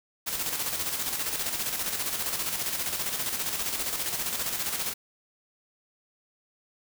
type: noise with tremolo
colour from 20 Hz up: white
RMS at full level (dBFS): -29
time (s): 0.26-4.94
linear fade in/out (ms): 20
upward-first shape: square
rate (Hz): 15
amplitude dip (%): 45
effects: none